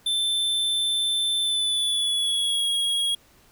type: tone with pitch glide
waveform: square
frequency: 3541 to 3304 Hz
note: A7 to G#7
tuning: +10 to -10 cents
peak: -22 dBFS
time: 0.06-3.15 s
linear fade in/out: 5 ms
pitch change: -120 cents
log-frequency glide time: 1.41-2.68 s
effects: pink hiss -57 dBFS RMS until 3.51 s